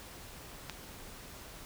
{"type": "click", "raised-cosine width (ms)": 0.2, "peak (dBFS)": -21, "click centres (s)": 0.697, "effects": ["pink hiss -49 dBFS RMS until 1.65 s"]}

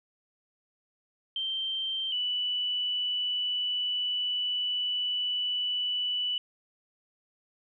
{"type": "tone pair in turn", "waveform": "sine", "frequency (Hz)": [3136, 2968], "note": ["G7", "F#7"], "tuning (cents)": [0, 5], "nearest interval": "minor second", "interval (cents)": 95, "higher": "first", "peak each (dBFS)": [-29, -27], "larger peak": "second", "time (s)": [[1.36, 2.12], [2.12, 6.38]], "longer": "second", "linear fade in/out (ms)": 2, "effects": []}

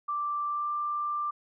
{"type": "tone with pitch glide", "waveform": "sine", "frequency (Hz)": [1174.7, 1183.6], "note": ["D6", "D6"], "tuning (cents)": [0, 13], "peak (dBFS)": -28, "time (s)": [0.08, 1.31], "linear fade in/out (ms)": 10, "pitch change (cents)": 13, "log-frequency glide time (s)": [0.47, 0.7], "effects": []}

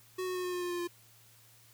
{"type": "tone with pitch steps", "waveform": "square", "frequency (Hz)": [370, 366.8, 363.6, 360.5, 357.4, 354.3, 351.3, 348.2], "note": ["F#4", "F#4", "F#4", "F#4", "F4", "F4", "F4", "F4"], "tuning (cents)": [0, -15, -30, -45, 40, 25, 10, -5], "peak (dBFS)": -34, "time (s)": [0.18, 0.876], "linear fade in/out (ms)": 10, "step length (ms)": 87, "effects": ["added 114 Hz sine -64 dBFS peak until 1.73 s", "white hiss -61 dBFS RMS until 1.73 s"]}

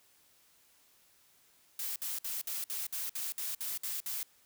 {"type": "noise bursts", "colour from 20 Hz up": "blue", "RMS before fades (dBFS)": -37, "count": 11, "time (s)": [1.79, 4.23], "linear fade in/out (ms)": 2, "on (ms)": 170, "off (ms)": 57, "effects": ["white hiss -66 dBFS RMS until 4.45 s"]}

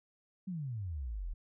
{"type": "exponential sweep", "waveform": "sine", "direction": "down", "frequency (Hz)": [196.1, 36.68], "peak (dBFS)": -36, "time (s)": [0.47, 1.34], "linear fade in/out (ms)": 10, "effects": []}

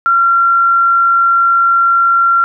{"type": "tone", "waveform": "sine", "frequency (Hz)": 1371, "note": "F6", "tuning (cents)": -32, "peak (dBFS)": -7, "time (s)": [0.06, 2.44], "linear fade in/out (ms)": 0, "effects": []}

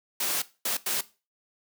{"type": "noise bursts at uneven times", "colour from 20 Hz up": "white", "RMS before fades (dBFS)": -28, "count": 3, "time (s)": [[0.2, 0.42], [0.65, 0.77], [0.86, 1.01]], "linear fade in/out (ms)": 5, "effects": ["noise-tail reverb RT60 0.3 s tail -17 dB re dry", "high-pass 200 Hz 12 dB/octave"]}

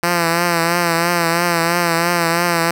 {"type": "tone with vibrato", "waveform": "5% pulse", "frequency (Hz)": 170.4, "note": "F3", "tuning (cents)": -42, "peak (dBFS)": -3, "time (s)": [0.03, 2.71], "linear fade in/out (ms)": 2, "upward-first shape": "triangle", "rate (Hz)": 3, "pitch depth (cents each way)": 57, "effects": []}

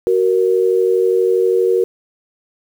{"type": "tone pair together", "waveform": "sine", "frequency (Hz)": [373.8, 466.2], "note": ["F#4", "A#4"], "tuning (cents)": [18, 0], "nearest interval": "major third", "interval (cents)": 382, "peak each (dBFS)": -14, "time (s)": [0.07, 1.84], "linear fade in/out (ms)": 0, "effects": ["7-bit"]}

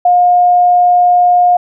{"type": "tone", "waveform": "sine", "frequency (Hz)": 713, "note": "F5", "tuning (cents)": 36, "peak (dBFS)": -5, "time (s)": [0.05, 1.57], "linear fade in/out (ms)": 5, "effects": []}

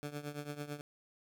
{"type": "tone with tremolo", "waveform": "15% pulse", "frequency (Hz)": 146.5, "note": "D3", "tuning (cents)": -4, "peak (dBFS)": -31, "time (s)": [0.03, 0.81], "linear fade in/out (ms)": 0, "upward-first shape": "triangle", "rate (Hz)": 9, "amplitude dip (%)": 85, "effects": []}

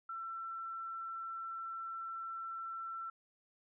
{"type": "tone", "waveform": "sine", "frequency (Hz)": 1343, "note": "E6", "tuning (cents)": 32, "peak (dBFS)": -40, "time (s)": [0.09, 3.1], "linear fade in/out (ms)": 5, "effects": []}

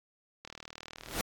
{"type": "click train", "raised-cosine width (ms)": 0.2, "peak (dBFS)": -26, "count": 28, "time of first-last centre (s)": [0.45, 1.137], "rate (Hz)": 39.3}
{"type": "noise with exponential growth", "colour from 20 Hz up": "pink", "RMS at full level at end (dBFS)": -29, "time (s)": [0.97, 1.21], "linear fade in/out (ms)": 0, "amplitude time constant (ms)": 52}
{"effects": ["AAC 64 kbps"]}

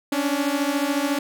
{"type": "beating tone pair", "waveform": "sawtooth", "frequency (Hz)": [277.2, 291.2], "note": ["C#4", "D4"], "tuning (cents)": [0, -15], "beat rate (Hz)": 14, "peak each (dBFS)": -20, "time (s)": [0.12, 1.19], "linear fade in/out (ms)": 5, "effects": []}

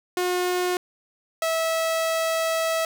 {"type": "tone pair in turn", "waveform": "sawtooth", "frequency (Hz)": [360.3, 650.9], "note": ["F#4", "E5"], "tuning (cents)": [-46, -22], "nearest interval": "minor seventh", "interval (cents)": 1024, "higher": "second", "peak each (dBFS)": -18, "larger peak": "neither", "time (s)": [[0.17, 0.77], [1.42, 2.85]], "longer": "second", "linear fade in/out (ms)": 2, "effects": []}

